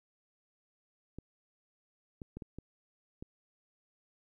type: clicks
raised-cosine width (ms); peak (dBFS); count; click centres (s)
3; -30; 6; 1.186 / 2.218 / 2.37 / 2.422 / 2.586 / 3.225
effects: 12-bit